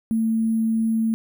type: tone with sample-and-hold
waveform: sine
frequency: 223.6 Hz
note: A3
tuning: 28 cents sharp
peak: -18 dBFS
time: 0.11-1.14 s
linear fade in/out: 0 ms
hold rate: 11025 Hz
effects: none